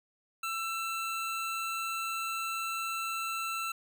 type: tone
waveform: 25% pulse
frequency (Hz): 1337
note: E6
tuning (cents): +24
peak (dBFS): -29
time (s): 0.43-3.72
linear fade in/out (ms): 5
effects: none